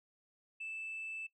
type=tone; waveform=sine; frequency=2637 Hz; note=E7; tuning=in tune; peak=-39 dBFS; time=0.6-1.27 s; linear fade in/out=10 ms; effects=noise-tail reverb RT60 0.1 s tail -18 dB re dry + tanh soft clip ceiling -37 dBFS